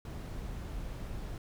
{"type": "noise", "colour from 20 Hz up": "brown", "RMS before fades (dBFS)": -40, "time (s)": [0.05, 1.38], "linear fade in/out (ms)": 2, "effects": []}